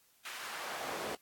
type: noise with high-pass filter sweep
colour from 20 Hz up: brown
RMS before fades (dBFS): -41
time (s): 0.25-1.15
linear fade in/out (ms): 2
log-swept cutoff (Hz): 1900 to 450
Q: 1.1
effects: white hiss -68 dBFS RMS until 1.21 s + AAC 64 kbps